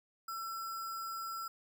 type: tone with sample-and-hold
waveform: sine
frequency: 1340 Hz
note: E6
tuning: 28 cents sharp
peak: -38 dBFS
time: 0.28-1.48 s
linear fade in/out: 5 ms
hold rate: 6300 Hz
effects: none